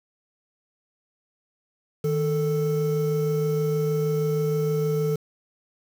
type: tone pair together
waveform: triangle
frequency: 155.46 / 440 Hz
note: D#3 / A4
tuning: -1 / 0 cents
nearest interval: octave + tritone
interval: 1801 cents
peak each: -22 dBFS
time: 2.04-5.16 s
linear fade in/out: 5 ms
effects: 7-bit